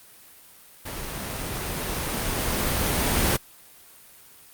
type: noise with level ramp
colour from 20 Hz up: pink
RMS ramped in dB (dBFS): -34 to -21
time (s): 0.85-3.37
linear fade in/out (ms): 10
effects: white hiss -50 dBFS RMS until 4.53 s + Opus 32 kbps